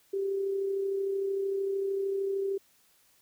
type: tone with amplitude modulation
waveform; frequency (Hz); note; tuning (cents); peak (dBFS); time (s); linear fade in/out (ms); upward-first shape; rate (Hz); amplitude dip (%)
sine; 392; G4; 0; -26; 0.13-2.58; 10; sine; 33.2; 35
effects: white hiss -65 dBFS RMS until 3.21 s